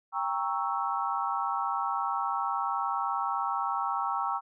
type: chord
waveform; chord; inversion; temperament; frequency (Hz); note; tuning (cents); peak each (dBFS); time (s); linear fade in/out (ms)
sine; G diminished seventh; none; equal with one note detuned; 792.6 / 932.3 / 1108.7 / 1318.5; G5 / Bb5 / Db6 / Fb6; +19 / 0 / 0 / 0; -33; 0.12-4.41; 50
effects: none